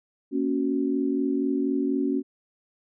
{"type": "chord", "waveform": "sine", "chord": "F# major", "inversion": "first", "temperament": "equal", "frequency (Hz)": [233.1, 277.2, 370], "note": ["A#3", "C#4", "F#4"], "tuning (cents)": [0, 0, 0], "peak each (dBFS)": [-29, -24, -29], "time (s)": [0.31, 2.23], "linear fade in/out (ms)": 50, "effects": []}